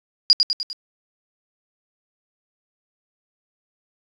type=tone with echo; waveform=sine; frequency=4864 Hz; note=D#8; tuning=40 cents flat; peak=-8 dBFS; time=0.3-0.33 s; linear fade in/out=0 ms; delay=100 ms; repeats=4; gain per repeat=-5 dB; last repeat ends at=0.73 s; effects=resampled to 24000 Hz + 8-bit